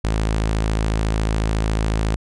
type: tone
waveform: sawtooth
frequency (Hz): 54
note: A1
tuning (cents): -32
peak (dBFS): -14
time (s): 0.04-2.16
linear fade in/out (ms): 5
effects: resampled to 22050 Hz